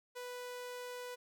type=tone; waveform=sawtooth; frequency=493.9 Hz; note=B4; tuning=in tune; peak=-39 dBFS; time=0.15-1.16 s; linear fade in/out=20 ms; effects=none